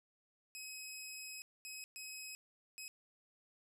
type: tone bursts at uneven times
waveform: 15% pulse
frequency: 2546 Hz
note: D#7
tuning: 39 cents sharp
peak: -39 dBFS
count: 4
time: 0.55-1.42 / 1.65-1.84 / 1.96-2.35 / 2.78-2.88 s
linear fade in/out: 0 ms
effects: none